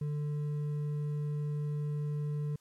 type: tone with hard clipping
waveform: triangle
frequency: 147.9 Hz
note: D3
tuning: 13 cents sharp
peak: -33 dBFS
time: 0.01-2.56 s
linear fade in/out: 5 ms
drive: 8 dB
effects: white hiss -70 dBFS RMS until 2.6 s + low-pass 11000 Hz 12 dB/octave